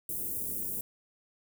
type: band-stop noise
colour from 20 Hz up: white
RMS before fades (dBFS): -35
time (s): 0.09-0.81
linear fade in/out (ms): 2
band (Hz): 430 to 10000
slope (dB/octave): 24
effects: none